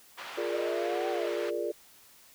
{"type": "band-pass noise", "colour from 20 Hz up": "pink", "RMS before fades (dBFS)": -42, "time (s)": [0.17, 1.51], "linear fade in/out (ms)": 20, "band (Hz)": [870, 3000], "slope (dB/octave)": 12}
{"type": "chord", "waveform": "sine", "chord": "Bb dominant seventh", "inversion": "second", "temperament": "equal", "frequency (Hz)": [349.2, 415.3, 466.2, 587.3], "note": ["F4", "Ab4", "Bb4", "D5"], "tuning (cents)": [0, 0, 0, 0], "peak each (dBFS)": -35, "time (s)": [0.37, 1.72], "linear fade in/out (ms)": 10}
{"type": "exponential two-way sweep", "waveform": "sine", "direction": "up then down", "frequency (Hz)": [587.3, 773, 587.3], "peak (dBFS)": -35, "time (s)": [0.5, 1.31], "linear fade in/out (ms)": 50, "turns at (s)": 1.1}
{"effects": ["white hiss -57 dBFS RMS until 2.34 s"]}